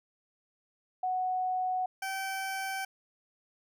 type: tone pair in turn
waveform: sine / 20% pulse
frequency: 740 / 771.6 Hz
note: F#5 / G5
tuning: 0 / -28 cents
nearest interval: minor second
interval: 72 cents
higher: second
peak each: -28 dBFS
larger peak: neither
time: 1.03-1.86 / 2.02-2.85 s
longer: neither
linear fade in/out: 5 ms
effects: none